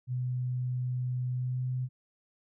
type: tone with pitch glide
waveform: sine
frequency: 125.6 to 127.35 Hz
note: B2 to C3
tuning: +30 to -46 cents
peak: -29 dBFS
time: 0.07-1.89 s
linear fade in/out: 50 ms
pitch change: +24 cents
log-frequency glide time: 1.34-1.65 s
effects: none